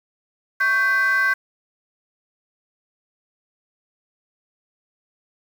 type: tone with frequency modulation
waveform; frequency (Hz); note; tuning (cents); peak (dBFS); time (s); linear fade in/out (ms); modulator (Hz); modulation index
sine; 1559; G6; -10; -14; 0.6-1.34; 10; 451; 0.64
effects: tanh soft clip ceiling -14 dBFS + 7-bit